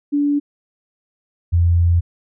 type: tone pair in turn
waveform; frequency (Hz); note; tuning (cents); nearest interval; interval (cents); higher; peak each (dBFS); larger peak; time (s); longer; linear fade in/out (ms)
sine; 288.7 / 85.83; D4 / F2; -30 / -30; octave + major sixth; 2100; first; -14 / -11; second; 0.12-0.4 / 1.52-2.01; second; 20
effects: none